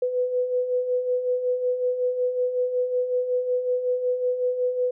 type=beating tone pair; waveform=sine; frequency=494.6 / 500 Hz; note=B4 / B4; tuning=+3 / +21 cents; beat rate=5.4 Hz; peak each=-30 / -22 dBFS; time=0.02-4.91 s; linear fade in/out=5 ms; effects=none